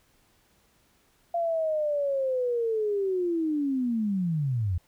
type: linear sweep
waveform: sine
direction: down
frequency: 690 to 82.41 Hz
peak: -24 dBFS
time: 1.34-4.78 s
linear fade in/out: 5 ms
effects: pink hiss -65 dBFS RMS until 4.87 s